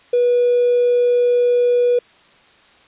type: tone with hard clipping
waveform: triangle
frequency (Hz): 486.9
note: B4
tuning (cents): -25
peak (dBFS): -12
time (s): 0.13-1.99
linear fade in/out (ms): 5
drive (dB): 3
effects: white hiss -50 dBFS RMS until 2.87 s + resampled to 8000 Hz